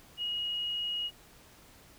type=tone; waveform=sine; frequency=2888 Hz; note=F#7; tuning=43 cents flat; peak=-31 dBFS; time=0.17-1.11 s; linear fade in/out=50 ms; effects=pink hiss -57 dBFS RMS until 1.98 s